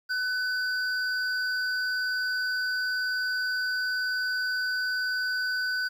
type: tone pair together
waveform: triangle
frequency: 1500 / 4779 Hz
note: F#6 / D8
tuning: +23 / +29 cents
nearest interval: octave + minor sixth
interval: 2006 cents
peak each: -25 / -33 dBFS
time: 0.09-5.89 s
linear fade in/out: 20 ms
effects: 10-bit